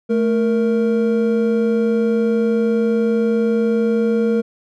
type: tone pair together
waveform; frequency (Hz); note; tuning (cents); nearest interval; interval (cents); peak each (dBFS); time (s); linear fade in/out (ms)
triangle; 220 / 466.2; A3 / A#4; 0 / 0; octave + minor second; 1300; -15; 0.09-4.42; 20
effects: none